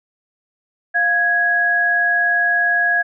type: tone pair together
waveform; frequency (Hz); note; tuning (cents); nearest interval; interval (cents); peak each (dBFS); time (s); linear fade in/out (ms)
sine; 698.5 / 1661.3; F5 / G#6; 0 / 0; octave + minor third; 1500; -22 / -14; 0.94-3.03; 20
effects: none